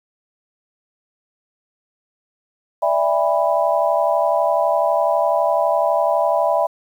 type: chord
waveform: sine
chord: E dominant seventh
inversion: third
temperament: equal with one note detuned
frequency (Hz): 587.3 / 659.3 / 811.2 / 987.8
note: D5 / E5 / G#5 / B5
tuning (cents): 0 / 0 / -41 / 0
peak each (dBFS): -20 / -18 / -22 / -22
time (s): 2.82-6.67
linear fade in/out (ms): 10
effects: 8-bit